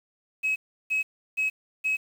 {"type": "tone bursts", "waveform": "sine", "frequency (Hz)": 2560, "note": "D#7", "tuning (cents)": 49, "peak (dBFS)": -21, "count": 4, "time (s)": [0.43, 1.97], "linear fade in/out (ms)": 20, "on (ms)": 130, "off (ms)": 340, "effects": ["tanh soft clip ceiling -20 dBFS", "8-bit"]}